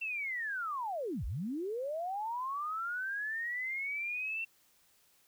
sine linear two-way sweep, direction down then up, 2712 to 43.65 to 2712 Hz, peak -34 dBFS, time 0.01-4.45 s, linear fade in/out 10 ms, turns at 1.25 s, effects white hiss -68 dBFS RMS until 5.27 s

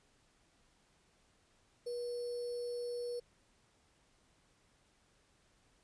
sine tone with sample-and-hold, 483.1 Hz, B4, 38 cents flat, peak -37 dBFS, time 1.86-3.2 s, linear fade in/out 10 ms, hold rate 4900 Hz, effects pink hiss -71 dBFS RMS until 5.83 s + resampled to 22050 Hz

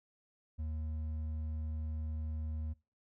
triangle tone with hard clipping, 77.78 Hz, D#2, in tune, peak -37 dBFS, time 0.58-2.74 s, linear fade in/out 20 ms, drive 8 dB, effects noise-tail reverb RT60 0.3 s tail -23 dB re dry

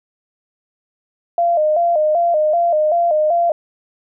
sine tone with vibrato, 649 Hz, E5, 27 cents flat, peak -12 dBFS, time 1.38-3.52 s, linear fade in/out 2 ms, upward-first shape square, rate 2.6 Hz, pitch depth 100 cents each way, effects none

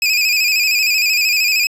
25% pulse tone with vibrato, 2489 Hz, D#7, in tune, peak -9 dBFS, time 0.02-1.67 s, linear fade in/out 2 ms, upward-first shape square, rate 13 Hz, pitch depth 51 cents each way, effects resampled to 32000 Hz + 7-bit

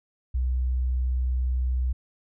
sine tone, 63 Hz, B1, 35 cents sharp, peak -22 dBFS, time 0.34-1.93 s, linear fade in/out 10 ms, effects none

